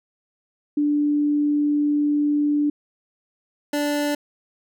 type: tone pair in turn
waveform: sine / 25% pulse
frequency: 293.7 / 292.4 Hz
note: D4 / D4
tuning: 0 / -7 cents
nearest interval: unison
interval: 7 cents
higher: first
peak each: -17 dBFS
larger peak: neither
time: 0.77-2.7 / 3.73-4.15 s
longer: first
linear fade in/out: 5 ms
effects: none